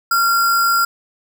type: tone with sample-and-hold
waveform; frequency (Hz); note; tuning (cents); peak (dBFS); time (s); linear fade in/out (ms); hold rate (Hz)
sine; 1377; F6; -25; -12; 0.11-0.85; 5; 6300
effects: none